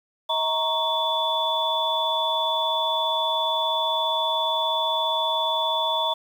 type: tone cluster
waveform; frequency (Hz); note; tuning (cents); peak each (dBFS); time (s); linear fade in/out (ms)
sine; 639 / 932 / 1102 / 3462; D#5 / A#5 / C#6 / A7; +46 / -1 / -11 / -29; -28 / -25 / -32 / -25; 0.29-6.14; 10
effects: 8-bit